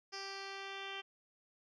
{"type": "tone with low-pass filter sweep", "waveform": "10% pulse", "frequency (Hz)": 391.3, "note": "G4", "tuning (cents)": -3, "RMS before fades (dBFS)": -45, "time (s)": [0.12, 1.02], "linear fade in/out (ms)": 20, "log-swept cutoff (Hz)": [5000, 3200], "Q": 7.7, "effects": []}